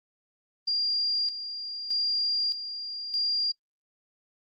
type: tone with tremolo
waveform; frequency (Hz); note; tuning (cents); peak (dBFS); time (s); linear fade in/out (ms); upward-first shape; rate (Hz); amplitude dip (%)
sine; 4788; D8; +33; -24; 0.67-3.52; 10; square; 0.81; 65
effects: noise-tail reverb RT60 0.1 s tail -23 dB re dry + Opus 32 kbps